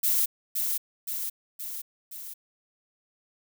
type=noise with echo; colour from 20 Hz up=violet; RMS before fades=-24 dBFS; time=0.03-0.26 s; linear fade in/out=10 ms; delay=520 ms; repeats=4; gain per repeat=-4 dB; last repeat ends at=2.34 s; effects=none